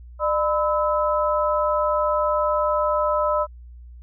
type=tone cluster; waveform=sine; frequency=601 / 1005 / 1298 Hz; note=D5 / B5 / E6; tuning=+40 / +30 / -27 cents; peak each=-21 / -24 / -24 dBFS; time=0.19-3.47 s; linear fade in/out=50 ms; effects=added 60 Hz sine -39 dBFS peak until 4.02 s